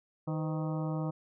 harmonic tone with a mistuned harmonic, 156.4 Hz, D#3, 9 cents sharp, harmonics 1 / 2 / 3 / 4 / 5 / 6 / 7 / 8, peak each -32 / -38 / -42 / -44 / -46 / -48 / -49 / -50 dBFS, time 0.27-1.11 s, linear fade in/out 10 ms, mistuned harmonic 3, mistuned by +130 cents, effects none

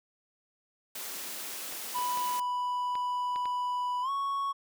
white high-pass noise, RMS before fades -39 dBFS, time 0.95-2.4 s, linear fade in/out 5 ms, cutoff 190 Hz, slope 24 dB/octave
clicks, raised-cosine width 0.3 ms, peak -27 dBFS, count 6, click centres 1.724 / 1.987 / 2.174 / 2.954 / 3.36 / 3.456 s
triangle tone with pitch glide, 987.8 to 1108.8 Hz, B5 to C#6, 0 to 0 cents, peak -27 dBFS, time 1.94-4.53 s, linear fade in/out 20 ms, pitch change +200 cents, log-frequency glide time 4.02-4.1 s
effects none

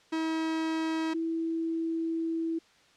45% pulse / sine tone pair in turn, 321 / 327.9 Hz, E4 / E4, -46 / -9 cents, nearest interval unison, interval 37 cents, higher second, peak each -28 dBFS, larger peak neither, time 0.12-1.14 / 1.14-2.59 s, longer second, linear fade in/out 10 ms, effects white hiss -61 dBFS RMS until 2.96 s + low-pass 5000 Hz 12 dB/octave

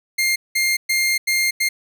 sawtooth tone bursts at uneven times, 2115 Hz, C7, 18 cents sharp, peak -13 dBFS, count 5, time 0.18-0.36 / 0.55-0.77 / 0.89-1.18 / 1.27-1.51 / 1.6-1.69 s, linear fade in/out 10 ms, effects none

